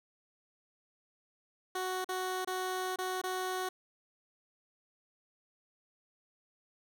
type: tone with dropouts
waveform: 15% pulse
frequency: 370.8 Hz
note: F#4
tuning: 4 cents sharp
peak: -27 dBFS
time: 1.75-3.69 s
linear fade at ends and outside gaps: 5 ms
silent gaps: 2.045-2.089 / 2.448-2.473 / 2.96-2.986 / 3.216-3.237 s
effects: none